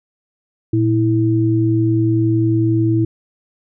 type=tone pair together; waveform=sine; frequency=115.44 / 326.5 Hz; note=A#2 / E4; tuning=-16 / -17 cents; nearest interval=octave + tritone; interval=1799 cents; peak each=-15 dBFS; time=0.73-3.05 s; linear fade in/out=5 ms; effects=none